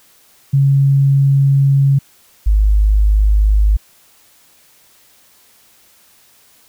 sine tone pair in turn, 138.1 / 51.73 Hz, C#3 / G#1, -6 / -6 cents, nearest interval octave + perfect fourth, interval 1700 cents, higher first, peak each -8 dBFS, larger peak neither, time 0.53-1.99 / 2.46-3.77 s, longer first, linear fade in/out 10 ms, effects white hiss -50 dBFS RMS until 6.68 s

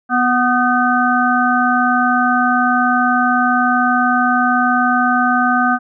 harmonic tone with a mistuned harmonic, 246.9 Hz, B3, in tune, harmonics 1 / 3 / 5 / 6, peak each -17 / -17 / -17 / -17 dBFS, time 0.09-5.79 s, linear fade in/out 50 ms, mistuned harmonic 6, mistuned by +52 cents, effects none

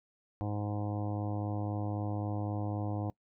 harmonic tone, 103.83 Hz, G#2, in tune, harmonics 1 / 2 / 3 / 4 / 5 / 6 / 7 / 8 / 9 / 10, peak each -34 / -42 / -39 / -51 / -45 / -49 / -44 / -49 / -51 / -55 dBFS, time 0.41-3.1 s, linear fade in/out 0 ms, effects noise-tail reverb RT60 0.1 s tail -23 dB re dry

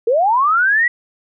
sine linear sweep, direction up, 434.2 to 1964 Hz, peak -11 dBFS, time 0.07-0.88 s, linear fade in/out 5 ms, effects none

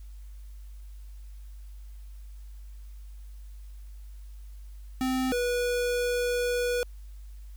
square tone pair in turn, 259 / 487.6 Hz, C4 / B4, -17 / -22 cents, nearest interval major seventh, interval 1095 cents, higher second, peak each -26 dBFS, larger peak neither, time 5.01-5.32 / 5.32-6.83 s, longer second, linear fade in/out 0 ms, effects added 50 Hz sine -41 dBFS peak until 7.56 s + white hiss -64 dBFS RMS until 7.56 s

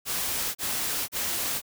white noise bursts, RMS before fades -29 dBFS, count 3, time 0.05-1.618 s, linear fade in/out 50 ms, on 500 ms, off 34 ms, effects none

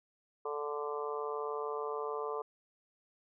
harmonic tone, 146.83 Hz, D3, in tune, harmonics 3 / 4 / 5 / 6 / 7 / 8, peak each -37 / -45 / -46 / -47 / -42 / -43 dBFS, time 0.45-2.42 s, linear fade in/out 5 ms, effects none

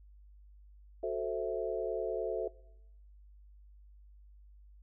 sine chord, F# half-diminished seventh, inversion none, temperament equal, 370 / 440 / 523.3 / 659.3 Hz, F#4 / A4 / C5 / E5, 0 / 0 / 0 / 0 cents, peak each -38 / -36 / -39 / -37 dBFS, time 1.03-2.48 s, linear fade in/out 5 ms, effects noise-tail reverb RT60 0.8 s tail -21 dB re dry + added 50 Hz sine -54 dBFS peak until 4.82 s

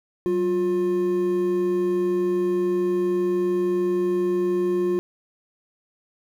triangle tone pair together, 188.1 / 355.1 Hz, F#3 / F4, +29 / +29 cents, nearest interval major seventh, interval 1100 cents, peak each -27 / -18 dBFS, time 0.26-4.99 s, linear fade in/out 0 ms, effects 9-bit

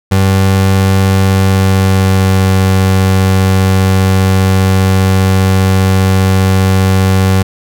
30% pulse tone with pitch glide, 96.1 to 95 Hz, G2 to F#2, -34 to +46 cents, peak -4 dBFS, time 0.11-7.43 s, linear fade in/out 10 ms, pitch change -20 cents, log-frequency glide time 1.12-2.56 s, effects none

